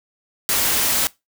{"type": "noise", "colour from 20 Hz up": "white", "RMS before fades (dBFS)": -19, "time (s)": [0.49, 1.07], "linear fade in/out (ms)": 0, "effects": ["noise-tail reverb RT60 0.2 s tail -21 dB re dry"]}